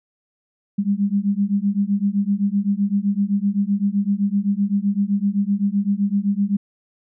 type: beating tone pair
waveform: sine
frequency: 197.1 / 204.9 Hz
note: G3 / G#3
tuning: +10 / -23 cents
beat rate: 7.8 Hz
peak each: -20 dBFS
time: 0.78-6.57 s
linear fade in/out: 10 ms
effects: none